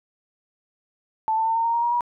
sine tone with pitch steps, 880 / 891.3 / 902.7 / 914.2 / 925.9 / 937.7 / 949.7 / 961.9 Hz, A5 / A5 / A5 / A#5 / A#5 / A#5 / A#5 / B5, 0 / +22 / +44 / -34 / -12 / +10 / +32 / -46 cents, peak -19 dBFS, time 1.28-2.008 s, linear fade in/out 0 ms, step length 91 ms, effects none

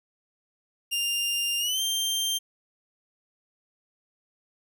sawtooth tone with pitch glide, 2799 to 3160 Hz, F7 to G7, +3 to +13 cents, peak -22 dBFS, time 0.91-2.39 s, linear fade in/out 20 ms, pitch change +210 cents, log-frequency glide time 1.59-1.81 s, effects none

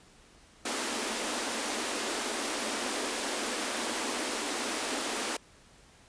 pink high-pass noise, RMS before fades -33 dBFS, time 0.65-5.37 s, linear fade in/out 5 ms, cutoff 220 Hz, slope 96 dB/octave, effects pink hiss -58 dBFS RMS until 6.08 s + resampled to 22050 Hz

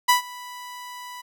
sawtooth tone with ADSR envelope, 987.8 Hz, B5, in tune, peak -9 dBFS, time 0.08-1.22 s, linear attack 15 ms, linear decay 120 ms, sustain -23 dB, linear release 17 ms, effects none

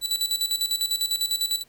sawtooth tone with tremolo, 3957 Hz, B7, 3 cents sharp, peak -18 dBFS, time 0.01-1.64 s, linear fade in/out 50 ms, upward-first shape square, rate 10 Hz, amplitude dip 70%, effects pink hiss -60 dBFS RMS until 1.68 s

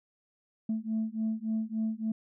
sine beating tone pair, 218.9 / 222.4 Hz, A3 / A3, -9 / +19 cents, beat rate 3.5 Hz, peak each -31 dBFS, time 0.69-2.12 s, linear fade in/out 5 ms, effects tanh soft clip ceiling -24 dBFS

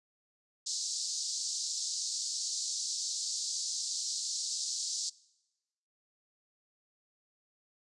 pink band-pass noise, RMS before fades -36 dBFS, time 0.66-5.1 s, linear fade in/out 10 ms, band 4300 to 7800 Hz, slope 48 dB/octave, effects noise-tail reverb RT60 1.0 s tail -23 dB re dry + resampled to 24000 Hz

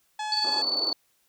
harmonic tone, 853 Hz, G#5, 46 cents sharp, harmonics 1 / 2 / 3 / 4 / 5 / 6 / 7 / 8 / 9 / 10, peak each -30 / -38 / -44 / -41 / -45 / -49 / -50 / -51 / -51 / -53 dBFS, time 0.19-0.62 s, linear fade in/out 5 ms
sine tone with tremolo, 4474 Hz, C#8, 15 cents sharp, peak -22 dBFS, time 0.32-0.93 s, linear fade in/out 2 ms, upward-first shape square, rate 20 Hz, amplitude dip 50%
pink band-pass noise, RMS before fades -38 dBFS, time 0.44-0.93 s, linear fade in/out 5 ms, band 260 to 1200 Hz, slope 48 dB/octave
effects white hiss -68 dBFS RMS until 1.28 s

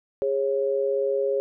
sine tone pair together, 410 / 547.3 Hz, G#4 / C#5, -22 / -22 cents, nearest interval perfect fourth, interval 500 cents, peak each -24 dBFS, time 0.22-1.4 s, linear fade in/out 0 ms, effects none

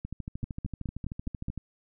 two click trains, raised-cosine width 5 ms, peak -23 / -21 dBFS, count 21 / 6, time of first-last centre 0.05-1.577 / 0.44-1.484 s, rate 13.1 / 4.79 Hz, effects none

